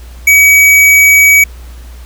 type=tone; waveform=square; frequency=2270 Hz; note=C#7; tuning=41 cents sharp; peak=-3 dBFS; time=0.27-1.44 s; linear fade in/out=5 ms; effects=added 60 Hz sine -27 dBFS peak until 2.05 s + pink hiss -40 dBFS RMS until 2.05 s